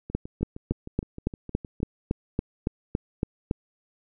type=two click trains; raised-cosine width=3 ms; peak=-11 / -24 dBFS; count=13 / 12; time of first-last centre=0.15-3.511 / 0.1-1.803 s; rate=3.57 / 6.46 Hz; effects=none